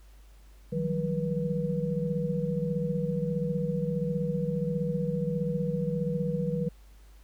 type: tone cluster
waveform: sine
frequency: 156.7 / 178.2 / 193.3 / 484.8 Hz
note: D#3 / F3 / G3 / B4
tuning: +13 / +35 / -24 / -32 cents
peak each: -31 / -32 / -35 / -32 dBFS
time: 0.72-6.69 s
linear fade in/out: 10 ms
effects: added 50 Hz sine -50 dBFS peak until 7.23 s + pink hiss -63 dBFS RMS until 7.23 s